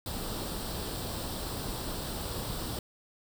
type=noise with comb filter; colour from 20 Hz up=pink; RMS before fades=-36 dBFS; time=0.06-2.79 s; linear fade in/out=2 ms; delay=0.23 ms; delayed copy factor=+0.6; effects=none